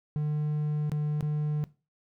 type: tone with dropouts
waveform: triangle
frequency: 150.1 Hz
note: D3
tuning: 38 cents sharp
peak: -24 dBFS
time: 0.16-1.64 s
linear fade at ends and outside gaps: 0 ms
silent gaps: 0.896-0.918 / 1.208-1.226 s
effects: noise-tail reverb RT60 0.3 s tail -18 dB re dry